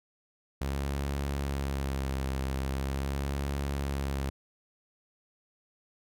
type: tone with vibrato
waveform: sawtooth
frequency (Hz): 68.3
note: C#2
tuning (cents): -25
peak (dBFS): -26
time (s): 0.61-4.3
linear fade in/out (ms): 5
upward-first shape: sine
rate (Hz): 0.42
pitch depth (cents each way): 42
effects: none